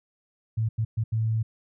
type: tone bursts at uneven times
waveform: sine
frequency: 111.3 Hz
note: A2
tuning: 20 cents sharp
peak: -22 dBFS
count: 4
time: 0.57-0.69 / 0.78-0.85 / 0.97-1.04 / 1.12-1.43 s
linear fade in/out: 10 ms
effects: none